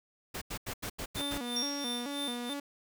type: noise bursts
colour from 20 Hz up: pink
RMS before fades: -38 dBFS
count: 7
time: 0.34-1.382 s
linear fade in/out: 10 ms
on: 76 ms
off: 85 ms
type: tone with tremolo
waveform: square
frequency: 3579 Hz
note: A7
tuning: 29 cents sharp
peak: -35 dBFS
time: 1.16-2.54 s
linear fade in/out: 10 ms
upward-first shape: sine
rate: 3 Hz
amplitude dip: 85%
type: tone with vibrato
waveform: sawtooth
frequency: 262.1 Hz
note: C4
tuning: 3 cents sharp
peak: -32 dBFS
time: 1.19-2.6 s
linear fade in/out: 5 ms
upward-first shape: square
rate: 2.3 Hz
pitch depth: 140 cents each way
type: tone with exponential decay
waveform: sine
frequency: 5590 Hz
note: F8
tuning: 1 cent sharp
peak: -30 dBFS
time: 1.56-2.48 s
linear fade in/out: 5 ms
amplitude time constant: 200 ms
effects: none